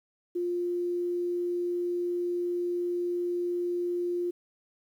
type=tone; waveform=sine; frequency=351.4 Hz; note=F4; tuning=11 cents sharp; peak=-27 dBFS; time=0.35-4.31 s; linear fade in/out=10 ms; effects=10-bit